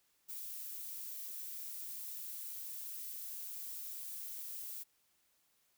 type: noise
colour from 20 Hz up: violet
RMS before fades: -45 dBFS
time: 0.28-4.84 s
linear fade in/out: 20 ms
effects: white hiss -75 dBFS RMS until 5.77 s